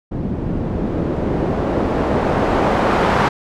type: noise with low-pass filter sweep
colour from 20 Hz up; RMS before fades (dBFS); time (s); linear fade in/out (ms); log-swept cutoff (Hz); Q
white; -18; 0.11-3.29; 10; 220 to 1100; 0.85
effects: none